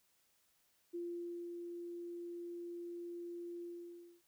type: tone with ADSR envelope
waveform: sine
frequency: 345.8 Hz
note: F4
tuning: 17 cents flat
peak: -39 dBFS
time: 0.93-4.22 s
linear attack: 20 ms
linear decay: 550 ms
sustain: -4 dB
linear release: 600 ms
effects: white hiss -75 dBFS RMS until 4.27 s